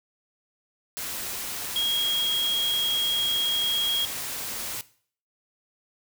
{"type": "tone in noise", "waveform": "sine", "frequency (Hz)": 3275, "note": "G#7", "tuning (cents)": -25, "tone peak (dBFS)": -23, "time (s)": [1.76, 4.05], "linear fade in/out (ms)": 0, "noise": "white", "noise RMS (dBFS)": -33, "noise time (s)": [0.97, 4.81], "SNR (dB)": 7, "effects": ["noise-tail reverb RT60 0.5 s tail -18 dB re dry"]}